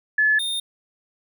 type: tone pair in turn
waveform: sine / square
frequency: 1721 / 3647 Hz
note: A6 / A#7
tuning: -39 / -39 cents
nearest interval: octave + minor second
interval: 1300 cents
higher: second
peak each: -15 / -24 dBFS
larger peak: first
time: 0.18-0.39 / 0.39-0.6 s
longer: neither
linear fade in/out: 5 ms
effects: none